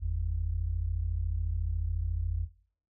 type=tone pair together; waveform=sine; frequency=49.65 / 83.7 Hz; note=G1 / E2; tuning=+23 / +27 cents; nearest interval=major sixth; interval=904 cents; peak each=-30 / -31 dBFS; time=0-2.48 s; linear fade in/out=50 ms; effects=noise-tail reverb RT60 0.5 s tail -19 dB re dry